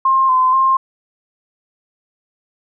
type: tone with pitch steps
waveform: sine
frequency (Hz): 1062 / 1028 / 1060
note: C6 / C6 / C6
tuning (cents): +25 / -31 / +22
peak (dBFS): -10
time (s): 0.05-0.77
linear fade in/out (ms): 5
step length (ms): 240
effects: none